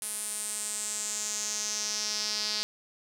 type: tone with band-pass filter sweep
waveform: sawtooth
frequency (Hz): 211.7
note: G#3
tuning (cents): +33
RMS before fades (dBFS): -33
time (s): 0.02-2.63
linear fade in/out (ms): 0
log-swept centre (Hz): 10000 to 4700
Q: 4.4
effects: none